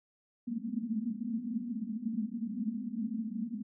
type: band-pass noise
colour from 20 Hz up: white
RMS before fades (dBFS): -36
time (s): 0.47-3.63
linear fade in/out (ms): 10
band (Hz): 210 to 240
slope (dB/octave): 96
effects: none

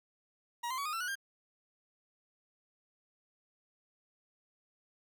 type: tone with pitch steps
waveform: 40% pulse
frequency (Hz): 950 / 1036 / 1129.7 / 1232 / 1343.5 / 1465.1 / 1597.7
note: A#5 / C6 / C#6 / D#6 / E6 / F#6 / G6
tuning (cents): +33 / -17 / +32 / -17 / +33 / -17 / +33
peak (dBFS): -34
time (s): 0.63-1.155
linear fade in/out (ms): 10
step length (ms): 75
effects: none

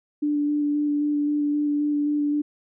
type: tone with vibrato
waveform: sine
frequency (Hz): 293.7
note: D4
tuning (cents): 0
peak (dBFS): -20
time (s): 0.22-2.42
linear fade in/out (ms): 10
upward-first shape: square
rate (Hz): 3.8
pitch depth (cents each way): 10
effects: none

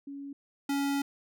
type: tone pair in turn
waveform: sine / square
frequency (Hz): 280 / 280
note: C#4 / C#4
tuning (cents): +18 / +18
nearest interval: unison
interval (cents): 0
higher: neither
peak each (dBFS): -38 / -28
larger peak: second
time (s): 0.07-0.33 / 0.69-1.02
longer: second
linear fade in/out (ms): 5
effects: none

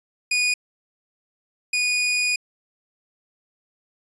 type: tone pair in turn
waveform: sawtooth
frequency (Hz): 2463 / 2463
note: D#7 / D#7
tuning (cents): -18 / -18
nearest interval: unison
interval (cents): 0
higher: neither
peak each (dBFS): -15 / -16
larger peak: first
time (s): 0.31-0.54 / 1.73-2.36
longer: second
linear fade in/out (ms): 5
effects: resampled to 22050 Hz

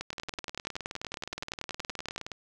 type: two click trains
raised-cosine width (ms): 0.2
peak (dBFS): -20 / -17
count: 43 / 24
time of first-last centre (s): 0.13-2.317 / 0.01-2.18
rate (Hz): 19.2 / 10.6
effects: none

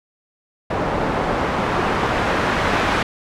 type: noise with low-pass filter sweep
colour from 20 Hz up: white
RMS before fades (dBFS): -20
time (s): 0.7-3.03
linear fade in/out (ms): 5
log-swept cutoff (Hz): 820 to 1600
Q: 0.76
effects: none

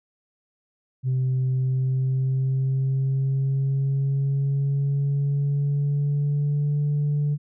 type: tone with pitch glide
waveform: sine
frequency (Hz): 129.6 to 146.31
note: C3 to D3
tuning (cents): -16 to -6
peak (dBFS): -18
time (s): 1.03-7.38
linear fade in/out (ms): 50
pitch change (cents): +210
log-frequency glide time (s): 1.5-6.81
effects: tanh soft clip ceiling -18 dBFS

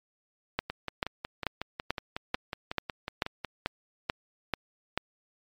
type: two click trains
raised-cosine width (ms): 0.3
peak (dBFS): -11 / -17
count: 11 / 16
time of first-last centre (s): 0.59-4.976 / 0.7-3.447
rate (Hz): 2.28 / 5.46
effects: MP3 96 kbps

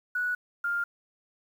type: tone pair in turn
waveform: sine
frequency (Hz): 1471 / 1402.4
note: F#6 / F6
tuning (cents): -11 / +7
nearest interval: minor second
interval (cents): 82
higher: first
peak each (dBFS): -26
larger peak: neither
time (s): 0.15-0.35 / 0.64-0.84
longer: neither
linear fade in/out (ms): 5
effects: 9-bit

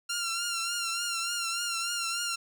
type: tone with vibrato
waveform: 10% pulse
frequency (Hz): 1382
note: F6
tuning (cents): -19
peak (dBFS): -21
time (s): 0.09-2.36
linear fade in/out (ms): 10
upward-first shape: triangle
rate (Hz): 3.4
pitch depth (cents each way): 52
effects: none

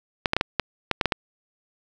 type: clicks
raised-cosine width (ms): 0.3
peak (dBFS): -4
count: 9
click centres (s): 0.258 / 0.334 / 0.366 / 0.411 / 0.597 / 0.913 / 1.012 / 1.057 / 1.122
effects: none

